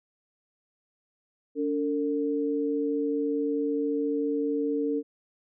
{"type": "tone pair together", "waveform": "sine", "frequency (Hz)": [287.1, 452.3], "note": ["D4", "A4"], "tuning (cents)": [-39, 48], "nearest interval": "minor sixth", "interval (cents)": 787, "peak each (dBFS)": [-27, -28], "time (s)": [1.55, 5.03], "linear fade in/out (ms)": 50, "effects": []}